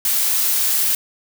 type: noise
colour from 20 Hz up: blue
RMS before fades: -18 dBFS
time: 0.05-0.95 s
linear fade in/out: 2 ms
effects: none